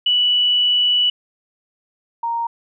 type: tone pair in turn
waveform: sine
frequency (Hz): 2955 / 930.8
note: F#7 / A#5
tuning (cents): -3 / -3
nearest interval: octave + minor sixth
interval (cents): 2000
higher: first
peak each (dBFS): -13 / -19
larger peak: first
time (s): 0.06-1.1 / 2.23-2.47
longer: first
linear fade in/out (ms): 5
effects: none